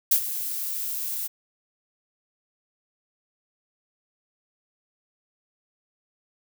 violet noise with ADSR envelope, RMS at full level -17 dBFS, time 0.11-1.28 s, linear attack 9 ms, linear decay 78 ms, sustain -13 dB, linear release 18 ms, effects none

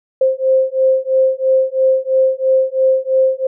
sine beating tone pair, 524 / 527 Hz, C5 / C5, +2 / +12 cents, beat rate 3 Hz, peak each -14 dBFS, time 0.21-3.47 s, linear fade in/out 5 ms, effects none

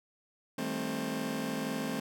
sawtooth chord, A half-diminished seventh, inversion second, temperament just, 158.4 / 198 / 220 / 264 Hz, Eb3 / G3 / A3 / C4, +31 / +18 / 0 / +16 cents, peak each -38 / -37 / -33 / -32 dBFS, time 0.58-2 s, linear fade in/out 5 ms, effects none

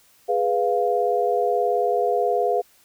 sine chord, F diminished, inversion first, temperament equal, 415.3 / 493.9 / 698.5 Hz, Ab4 / Cb5 / F5, 0 / 0 / 0 cents, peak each -23 / -23 / -22 dBFS, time 0.28-2.62 s, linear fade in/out 20 ms, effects white hiss -57 dBFS RMS until 2.84 s

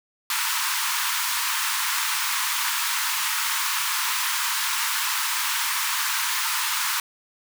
pink high-pass noise, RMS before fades -25 dBFS, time 0.3-7 s, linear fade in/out 2 ms, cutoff 900 Hz, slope 96 dB/octave, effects none

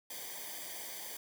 white noise with comb filter, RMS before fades -44 dBFS, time 0.1-1.17 s, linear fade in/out 5 ms, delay 0.74 ms, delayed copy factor -0.85, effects none

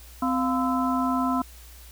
sine tone cluster, 258.7 / 699 / 1019 / 1315 Hz, C4 / F5 / C6 / E6, -19 / +1 / -46 / -5 cents, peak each -24 / -30 / -28 / -30 dBFS, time 0.22-1.42 s, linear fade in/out 5 ms, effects added 60 Hz sine -45 dBFS peak until 1.91 s + white hiss -50 dBFS RMS until 1.91 s

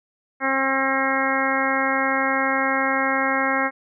harmonic tone, 268.3 Hz, C4, 44 cents sharp, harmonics 1 / 2 / 3 / 4 / 5 / 6 / 7 / 8, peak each -27 / -27 / -27 / -27 / -27 / -27 / -27 / -27 dBFS, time 0.4-3.71 s, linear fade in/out 50 ms, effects none

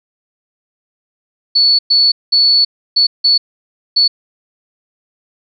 sine tone bursts at uneven times, 4435 Hz, C#8, in tune, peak -7 dBFS, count 6, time 1.55-1.79 / 1.9-2.12 / 2.32-2.65 / 2.96-3.07 / 3.24-3.38 / 3.96-4.08 s, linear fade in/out 10 ms, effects none

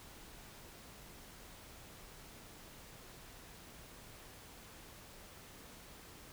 silence, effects pink hiss -55 dBFS RMS until 6.32 s

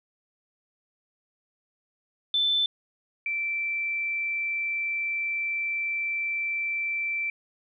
sine tone pair in turn, 3527 / 2337 Hz, A7 / D7, +3 / -9 cents, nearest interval perfect fifth, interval 712 cents, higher first, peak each -21 / -26 dBFS, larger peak first, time 2.34-2.66 / 3.26-7.3 s, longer second, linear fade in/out 2 ms, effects none

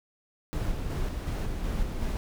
brown noise with tremolo, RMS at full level -29 dBFS, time 0.53-2.17 s, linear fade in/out 0 ms, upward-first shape square, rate 2.7 Hz, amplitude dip 30%, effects none

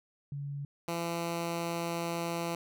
sine / 10% pulse tone pair in turn, 141.9 / 169.19 Hz, C#3 / E3, +41 / +45 cents, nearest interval minor third, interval 304 cents, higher second, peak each -35 / -24 dBFS, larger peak second, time 0.32-0.65 / 0.88-2.55 s, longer second, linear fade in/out 2 ms, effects none

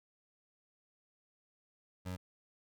25% pulse tone, 91.5 Hz, F#2, 19 cents flat, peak -35 dBFS, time 2.05-2.17 s, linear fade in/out 20 ms, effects none

